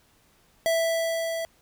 square tone with level ramp, 659.3 Hz, E5, in tune, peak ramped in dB -21 to -29 dBFS, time 0.66-1.45 s, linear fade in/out 0 ms, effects pink hiss -62 dBFS RMS until 1.61 s

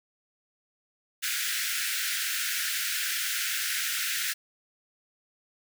pink high-pass noise, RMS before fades -30 dBFS, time 1.22-4.34 s, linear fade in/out 20 ms, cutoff 1400 Hz, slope 96 dB/octave, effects none

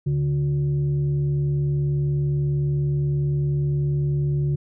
sine tone with frequency modulation, 143.6 Hz, D3, 39 cents flat, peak -19 dBFS, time 0.06-4.56 s, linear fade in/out 10 ms, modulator 217 Hz, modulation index 0.37, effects none

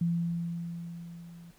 sine tone with level ramp, 170 Hz, F3, 46 cents flat, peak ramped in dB -24 to -47 dBFS, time 0.01-1.51 s, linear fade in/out 5 ms, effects pink hiss -62 dBFS RMS until 1.58 s

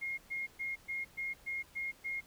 sine tone bursts, 2142 Hz, C7, 40 cents sharp, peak -35 dBFS, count 8, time 0.01-2.21 s, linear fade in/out 20 ms, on 170 ms, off 120 ms, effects pink hiss -61 dBFS RMS until 2.26 s

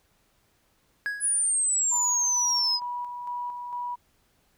triangle tone with exponential decay, 1661.2 Hz, G#6, in tune, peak -22 dBFS, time 1.06-1.49 s, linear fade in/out 0 ms, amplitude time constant 92 ms
sine exponential sweep, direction down, 9980 to 4978 Hz, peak -21 dBFS, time 1.2-2.8 s, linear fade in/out 50 ms
sine tone with tremolo, 973 Hz, B5, 26 cents flat, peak -29 dBFS, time 1.91-3.96 s, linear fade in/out 20 ms, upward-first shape square, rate 2.2 Hz, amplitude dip 40%
effects tanh soft clip ceiling -16 dBFS + pink hiss -67 dBFS RMS until 4.57 s

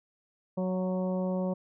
harmonic tone with a mistuned harmonic, 185 Hz, F#3, in tune, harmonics 1 / 2 / 3 / 4 / 5 / 6, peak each -29 / -38 / -33 / -45 / -44 / -50 dBFS, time 0.57-1.54 s, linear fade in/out 10 ms, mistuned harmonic 4, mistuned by -21 cents, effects none

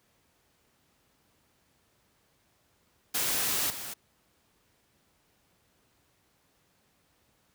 white noise with level steps, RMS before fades -29 / -39 dBFS, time 3.14-3.94 s, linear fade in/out 10 ms, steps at 3.7 s, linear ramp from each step 2 ms, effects pink hiss -69 dBFS RMS until 7.54 s + high-pass 60 Hz 12 dB/octave

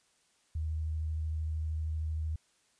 sine tone with vibrato, 78.5 Hz, D#2, 16 cents sharp, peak -31 dBFS, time 0.55-2.36 s, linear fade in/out 5 ms, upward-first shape sine, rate 13 Hz, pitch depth 14 cents each way, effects white hiss -70 dBFS RMS until 2.79 s + resampled to 22050 Hz

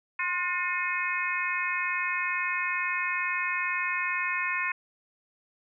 harmonic tone with a mistuned harmonic, 360 Hz, F#4, 47 cents flat, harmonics 3 / 4 / 5 / 6 / 7, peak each -33 / -36 / -32 / -33 / -32 dBFS, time 0.19-4.72 s, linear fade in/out 5 ms, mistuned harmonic 3, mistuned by -36 cents, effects none

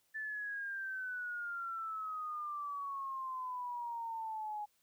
sine exponential sweep, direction down, 1760 to 830.6 Hz, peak -38 dBFS, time 0.14-4.66 s, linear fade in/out 20 ms, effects white hiss -75 dBFS RMS until 4.82 s

